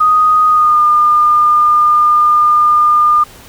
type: tone with pitch glide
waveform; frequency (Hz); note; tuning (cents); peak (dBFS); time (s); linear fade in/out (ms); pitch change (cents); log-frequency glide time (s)
sine; 1244.5 to 1208.4; D#6 to D6; 0 to +49; -6; 0-3.24; 10; -51; 0.48-0.83
effects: pink hiss -38 dBFS RMS until 3.48 s